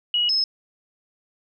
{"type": "tone pair in turn", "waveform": "sine", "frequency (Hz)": [2908, 5181], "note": ["F#7", "E8"], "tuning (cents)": [-31, -31], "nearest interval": "minor seventh", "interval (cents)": 1000, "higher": "second", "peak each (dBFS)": -18, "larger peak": "neither", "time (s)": [[0.14, 0.29], [0.29, 0.44]], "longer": "neither", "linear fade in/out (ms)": 2, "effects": []}